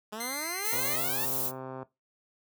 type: exponential sweep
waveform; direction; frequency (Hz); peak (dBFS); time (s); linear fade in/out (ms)
10% pulse; up; 207.7 to 932.3; -28; 0.12-1.26; 10
type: tone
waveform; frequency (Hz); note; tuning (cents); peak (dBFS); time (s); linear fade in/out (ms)
10% pulse; 2075; C7; -15; -25; 0.2-0.96; 5
type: noise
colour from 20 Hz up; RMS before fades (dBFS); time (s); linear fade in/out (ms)
violet; -31; 0.62-1.52; 50
type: click train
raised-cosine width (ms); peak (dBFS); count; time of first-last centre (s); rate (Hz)
1; -26; 145; 0.73-1.829; 131
effects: noise-tail reverb RT60 0.2 s tail -18 dB re dry + high-pass 100 Hz 12 dB/octave